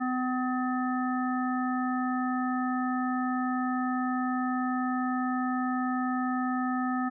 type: harmonic tone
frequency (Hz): 253.6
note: B3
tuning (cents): +46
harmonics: 1 / 3 / 5 / 7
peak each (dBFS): -28 / -34 / -34 / -39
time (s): 0-7.1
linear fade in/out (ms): 20
effects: none